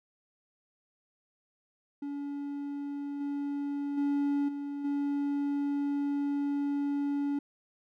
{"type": "tone with level steps", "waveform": "triangle", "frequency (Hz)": 284.6, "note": "C#4", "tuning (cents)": 46, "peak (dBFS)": [-32, -29, -24, -32, -26], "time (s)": [2.02, 7.39], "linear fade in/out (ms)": 5, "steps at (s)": [3.2, 3.97, 4.48, 4.84], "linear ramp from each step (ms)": 10, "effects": []}